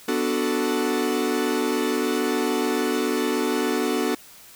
45% pulse chord, B minor seventh, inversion none, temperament equal, 246.9 / 293.7 / 370 / 440 Hz, B3 / D4 / F#4 / A4, 0 / 0 / 0 / 0 cents, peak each -27 dBFS, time 0.08-4.15 s, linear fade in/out 5 ms, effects white hiss -47 dBFS RMS until 4.55 s

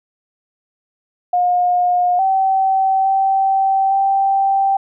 sine tone with pitch steps, 715 / 769 / 775 / 782 Hz, F5 / G5 / G5 / G5, +41 / -33 / -20 / -4 cents, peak -12 dBFS, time 1.33-4.77 s, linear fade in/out 5 ms, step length 860 ms, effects none

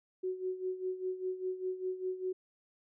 sine tone with tremolo, 371.1 Hz, F#4, 5 cents sharp, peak -31 dBFS, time 0.23-2.33 s, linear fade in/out 10 ms, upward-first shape sine, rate 5 Hz, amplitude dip 75%, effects none

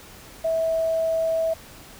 sine tone with quantisation, 651 Hz, E5, 22 cents flat, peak -20 dBFS, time 0.44-1.54 s, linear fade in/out 10 ms, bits 8, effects pink hiss -45 dBFS RMS until 1.99 s

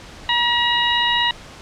harmonic tone, 956 Hz, A#5, 43 cents sharp, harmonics 1 / 2 / 3 / 4, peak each -21 / -21 / -21 / -21 dBFS, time 0.29-1.31 s, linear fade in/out 2 ms, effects pink hiss -39 dBFS RMS until 1.61 s + low-pass 6000 Hz 12 dB/octave

